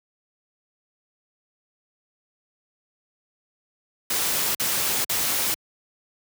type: noise bursts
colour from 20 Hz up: white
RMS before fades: -24 dBFS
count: 3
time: 4.1-5.544 s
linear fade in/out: 5 ms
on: 450 ms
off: 47 ms
effects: high-pass 80 Hz 12 dB/octave